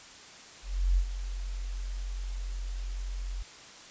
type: tone with ADSR envelope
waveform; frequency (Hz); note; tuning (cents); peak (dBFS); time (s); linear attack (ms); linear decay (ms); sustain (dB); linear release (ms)
sine; 44.95; F#1; -49; -20; 0.62-3.43; 350; 78; -12; 9
effects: white hiss -49 dBFS RMS until 3.9 s + resampled to 16000 Hz